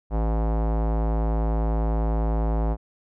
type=tone with low-pass filter; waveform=square; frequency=55 Hz; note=A1; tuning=in tune; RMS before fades=-23 dBFS; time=0.1-2.77 s; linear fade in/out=50 ms; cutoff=810 Hz; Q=1.9; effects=none